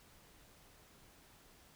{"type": "silence", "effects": ["pink hiss -63 dBFS RMS until 1.75 s"]}